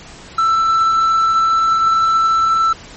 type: tone with quantisation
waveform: triangle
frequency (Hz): 1329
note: E6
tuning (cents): +14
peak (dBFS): -9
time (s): 0.38-2.73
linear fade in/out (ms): 5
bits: 6
effects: pink hiss -37 dBFS RMS until 2.96 s + MP3 32 kbps